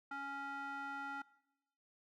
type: tone with band-pass filter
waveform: square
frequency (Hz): 278.1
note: C#4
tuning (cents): +6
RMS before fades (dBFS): -44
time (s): 0.11-1.22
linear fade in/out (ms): 5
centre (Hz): 1200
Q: 8.8
effects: noise-tail reverb RT60 0.9 s tail -21 dB re dry